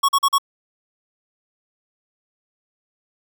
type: tone bursts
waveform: square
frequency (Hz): 1108.7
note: C#6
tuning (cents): 0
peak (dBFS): -14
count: 4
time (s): 0.03-0.384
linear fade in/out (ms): 10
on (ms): 57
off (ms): 42
effects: none